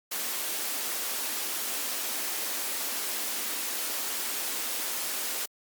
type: high-pass noise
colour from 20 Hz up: white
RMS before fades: -32 dBFS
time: 0.11-5.46 s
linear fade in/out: 10 ms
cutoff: 220 Hz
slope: 48 dB/octave
effects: Opus 48 kbps